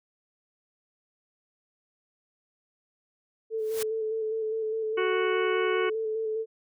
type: tone with vibrato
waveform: sine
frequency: 440 Hz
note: A4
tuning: in tune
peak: -27 dBFS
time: 3.5-6.46 s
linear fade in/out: 50 ms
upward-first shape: square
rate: 4.9 Hz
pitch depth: 20 cents each way
type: noise with exponential growth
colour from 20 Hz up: white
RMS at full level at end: -31 dBFS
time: 3.58-3.83 s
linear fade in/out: 5 ms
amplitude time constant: 53 ms
type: harmonic tone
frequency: 370 Hz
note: F#4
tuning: in tune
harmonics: 1 / 2 / 3 / 4 / 5 / 6 / 7 / 8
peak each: -27 / -42 / -33 / -34 / -42 / -35 / -44 / -40 dBFS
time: 4.97-5.9 s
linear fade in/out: 10 ms
effects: none